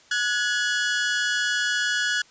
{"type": "tone pair together", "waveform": "sawtooth", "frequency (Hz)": [1463.1, 1683], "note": ["F#6", "G#6"], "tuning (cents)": [-20, 23], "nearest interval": "major second", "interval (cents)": 243, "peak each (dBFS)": -21, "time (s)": [0.11, 2.22], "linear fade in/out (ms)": 5, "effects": ["white hiss -54 dBFS RMS until 2.3 s", "resampled to 16000 Hz"]}